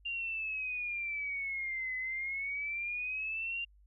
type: exponential two-way sweep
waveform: sine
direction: down then up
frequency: 2794 to 2019 to 2794 Hz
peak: -34 dBFS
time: 0.05-3.65 s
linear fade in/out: 10 ms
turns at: 1.96 s
effects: added 50 Hz sine -59 dBFS peak until 3.86 s